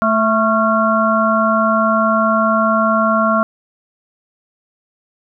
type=harmonic tone with a mistuned harmonic; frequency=220 Hz; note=A3; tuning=in tune; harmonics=1 / 3 / 5 / 6; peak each=-17 / -17 / -17 / -17 dBFS; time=0.02-3.43 s; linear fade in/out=0 ms; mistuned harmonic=6; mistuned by=+71 cents; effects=none